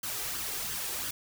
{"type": "noise with flanger", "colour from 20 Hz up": "white", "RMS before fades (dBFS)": -35, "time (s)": [0.03, 1.11], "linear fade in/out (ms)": 5, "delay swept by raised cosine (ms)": [0.63, 2.53], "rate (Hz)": 2.9, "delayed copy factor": 0.55, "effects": []}